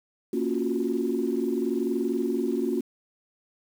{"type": "chord", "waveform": "sine", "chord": "Gb major seventh", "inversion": "first", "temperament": "equal", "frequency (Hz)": [233.1, 277.2, 349.2, 370], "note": ["Bb3", "Db4", "F4", "Gb4"], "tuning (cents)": [0, 0, 0, 0], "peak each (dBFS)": -29, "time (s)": [0.33, 2.81], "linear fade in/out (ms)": 5, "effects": ["tanh soft clip ceiling -14 dBFS", "8-bit"]}